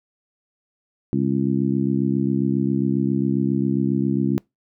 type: harmonic tone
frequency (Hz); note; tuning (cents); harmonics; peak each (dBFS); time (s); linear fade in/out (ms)
67.4; C#2; -48; 2 / 3 / 4 / 5; -24 / -22 / -23 / -26; 1.13-4.38; 0
effects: noise-tail reverb RT60 0.2 s tail -26 dB re dry